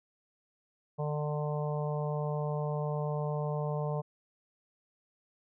harmonic tone, 149.3 Hz, D3, 29 cents sharp, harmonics 1 / 3 / 4 / 5 / 6 / 7, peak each -32 / -38 / -38 / -43 / -44 / -45 dBFS, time 0.98-4.02 s, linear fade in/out 20 ms, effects none

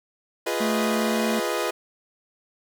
sawtooth chord, F half-diminished seventh, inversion none, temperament equal, 349.2 / 415.3 / 493.9 / 622.3 Hz, F4 / Ab4 / Cb5 / Eb5, 0 / 0 / 0 / 0 cents, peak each -26 / -26 / -25 / -26 dBFS, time 0.46-1.71 s, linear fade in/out 10 ms
square tone with pitch glide, 220 to 222.6 Hz, A3 to A3, 0 to +20 cents, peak -25 dBFS, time 0.6-1.4 s, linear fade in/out 10 ms, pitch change +20 cents, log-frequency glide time 0.79-1.23 s
effects none

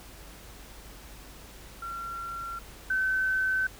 sine tone pair in turn, 1368 / 1529.1 Hz, F6 / G6, -36 / -43 cents, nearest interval major second, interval 193 cents, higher second, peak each -34 / -24 dBFS, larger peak second, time 1.82-2.59 / 2.9-3.67 s, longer neither, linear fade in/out 5 ms, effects added 50 Hz sine -49 dBFS peak until 3.79 s + pink hiss -49 dBFS RMS until 3.79 s

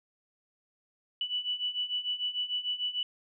sine beating tone pair, 2960 / 2966.7 Hz, F#7 / F#7, 0 / +4 cents, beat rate 6.7 Hz, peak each -35 / -32 dBFS, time 1.21-3.03 s, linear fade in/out 2 ms, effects none

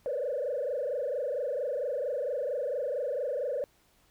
sine tone with frequency modulation, 539 Hz, C#5, 49 cents flat, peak -28 dBFS, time 0.06-3.64 s, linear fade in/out 0 ms, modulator 24.4 Hz, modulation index 2.5, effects tanh soft clip ceiling -24 dBFS + pink hiss -66 dBFS RMS until 4.1 s

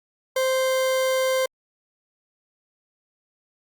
40% pulse tone, 522 Hz, C5, 4 cents flat, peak -19 dBFS, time 0.36-1.46 s, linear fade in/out 5 ms, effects Opus 48 kbps

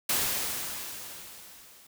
white noise with level ramp, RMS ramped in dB -26 to -55 dBFS, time 0.09-1.87 s, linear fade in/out 5 ms, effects none

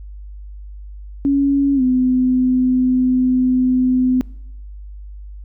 sine tone with pitch glide, 278.9 to 254.3 Hz, C#4 to C4, +11 to -49 cents, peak -12 dBFS, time 1.25-4.21 s, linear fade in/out 0 ms, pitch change -160 cents, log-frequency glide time 1.75-1.82 s, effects noise-tail reverb RT60 0.8 s tail -24 dB re dry + added 50 Hz sine -31 dBFS peak until 5.44 s

